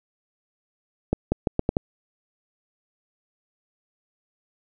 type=accelerating click train; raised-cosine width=2 ms; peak=-7 dBFS; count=6; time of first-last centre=1.13-1.769 s; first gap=190 ms; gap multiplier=0.8; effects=none